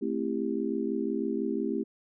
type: chord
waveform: sine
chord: A minor seventh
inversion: none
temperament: just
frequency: 220 / 264 / 330 / 396 Hz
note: A3 / C4 / E4 / G4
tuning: 0 / +16 / +2 / +18 cents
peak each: -33 dBFS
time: 0.01-1.84 s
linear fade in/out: 20 ms
effects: none